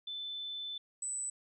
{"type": "tone pair in turn", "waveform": "sine", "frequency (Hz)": [3520, 7976], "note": ["A7", "B8"], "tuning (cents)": [0, 16], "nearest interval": "octave + major second", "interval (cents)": 1416, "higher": "second", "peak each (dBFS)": [-38, -35], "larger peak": "second", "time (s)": [[0.07, 0.78], [1.02, 1.3]], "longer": "first", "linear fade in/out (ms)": 5, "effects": []}